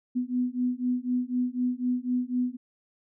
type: beating tone pair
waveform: sine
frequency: 246.9 / 250.9 Hz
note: B3 / B3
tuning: 0 / +28 cents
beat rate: 4 Hz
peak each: -28 dBFS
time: 0.15-2.57 s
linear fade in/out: 20 ms
effects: none